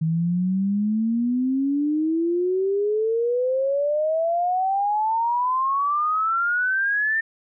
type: exponential sweep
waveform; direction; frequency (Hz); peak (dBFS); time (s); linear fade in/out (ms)
sine; up; 157.9 to 1810; -19; 0.01-7.21; 10
effects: none